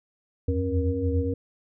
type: tone cluster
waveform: sine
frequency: 81.6 / 84.6 / 91.7 / 270.7 / 472.6 Hz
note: E2 / E2 / F#2 / C#4 / A#4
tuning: -17 / +45 / -15 / -41 / +24 cents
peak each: -29 dBFS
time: 0.48-1.34 s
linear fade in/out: 5 ms
effects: none